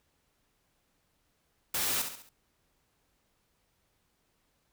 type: noise with echo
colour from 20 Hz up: white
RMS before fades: -31 dBFS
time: 1.74-2.02 s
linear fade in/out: 5 ms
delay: 68 ms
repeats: 4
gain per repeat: -7 dB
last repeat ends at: 2.292 s
effects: pink hiss -74 dBFS RMS until 4.72 s